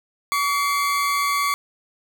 40% pulse tone pair together, 1139 / 2102 Hz, C#6 / C7, +47 / +7 cents, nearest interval major seventh, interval 1060 cents, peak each -19 / -26 dBFS, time 0.32-1.54 s, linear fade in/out 0 ms, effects none

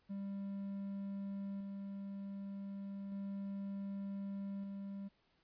triangle tone with tremolo, 197.7 Hz, G3, 15 cents sharp, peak -38 dBFS, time 0.09-5.09 s, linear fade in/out 20 ms, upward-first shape square, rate 0.33 Hz, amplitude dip 25%, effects pink hiss -75 dBFS RMS until 5.43 s + resampled to 11025 Hz

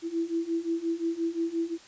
sine beating tone pair, 329.6 / 335.3 Hz, E4 / E4, 0 / +30 cents, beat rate 5.7 Hz, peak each -31 / -29 dBFS, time 0.02-1.78 s, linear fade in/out 50 ms, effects white hiss -52 dBFS RMS until 1.87 s + resampled to 16000 Hz

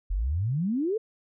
sine exponential sweep, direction up, 41.2 to 466.3 Hz, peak -24 dBFS, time 0.1-0.98 s, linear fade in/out 10 ms, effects none

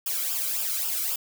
blue noise with flanger, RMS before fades -28 dBFS, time 0.06-1.16 s, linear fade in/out 5 ms, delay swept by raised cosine 0.48 to 1.14 ms, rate 3.7 Hz, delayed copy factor -0.75, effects none

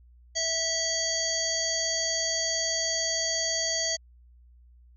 harmonic tone with a mistuned harmonic, 653 Hz, E5, 17 cents flat, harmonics 1 / 3 / 5 / 7 / 9 / 10, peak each -34 / -35 / -37 / -30 / -37 / -30 dBFS, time 0.35-3.97 s, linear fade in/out 20 ms, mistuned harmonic 10, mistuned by +20 cents, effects added 60 Hz sine -52 dBFS peak until 4.96 s

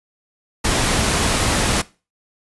pink noise, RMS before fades -18 dBFS, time 0.64-1.82 s, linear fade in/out 10 ms, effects noise-tail reverb RT60 0.3 s tail -19 dB re dry + resampled to 24000 Hz

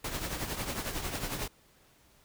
pink noise with tremolo, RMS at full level -33 dBFS, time 0.04-1.48 s, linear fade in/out 5 ms, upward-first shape triangle, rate 11 Hz, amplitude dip 65%, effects pink hiss -63 dBFS RMS until 2.24 s

